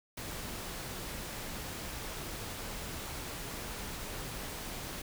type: noise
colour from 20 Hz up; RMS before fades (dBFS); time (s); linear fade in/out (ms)
pink; -41; 0.17-5.02; 5
effects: none